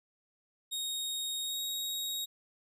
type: tone with pitch glide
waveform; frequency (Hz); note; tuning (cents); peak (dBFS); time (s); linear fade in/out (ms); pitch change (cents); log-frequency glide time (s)
sawtooth; 3740 to 3777; A#7 to A#7; +5 to +22; -31; 0.71-2.26; 20; +17; 1.41-1.61
effects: none